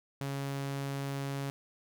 sawtooth tone, 138.59 Hz, C#3, in tune, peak -30 dBFS, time 0.21-1.5 s, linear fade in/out 0 ms, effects none

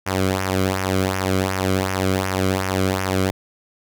sawtooth tone with flanger, 94.6 Hz, F#2, 39 cents sharp, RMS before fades -21 dBFS, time 0.06-3.31 s, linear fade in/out 10 ms, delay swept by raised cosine 0.24 to 1.15 ms, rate 2.7 Hz, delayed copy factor -0.7, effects none

